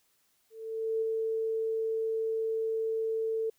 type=tone with ADSR envelope; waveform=sine; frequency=445.8 Hz; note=A4; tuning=23 cents sharp; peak=-26 dBFS; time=0.5-3.5 s; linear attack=520 ms; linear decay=5 ms; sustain=-2 dB; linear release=6 ms; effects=white hiss -71 dBFS RMS until 3.58 s